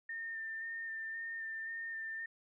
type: tone with vibrato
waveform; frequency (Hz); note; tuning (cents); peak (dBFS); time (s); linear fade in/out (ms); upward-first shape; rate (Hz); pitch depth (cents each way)
sine; 1808; A6; +47; -39; 0.09-2.26; 5; square; 1.9; 15
effects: none